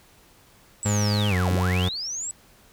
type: linear two-way sweep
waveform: sine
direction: down then up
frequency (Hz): 7902 to 94.7 to 7902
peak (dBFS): -28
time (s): 0.83-2.31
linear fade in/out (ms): 0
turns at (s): 1.53
type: tone with pitch glide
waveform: 30% pulse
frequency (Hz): 103.83 to 90.91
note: G#2 to F#2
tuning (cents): 0 to -30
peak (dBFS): -18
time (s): 0.85-1.89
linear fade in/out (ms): 10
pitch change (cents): -230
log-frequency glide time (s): 1.29-1.34
effects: pink hiss -55 dBFS RMS until 2.72 s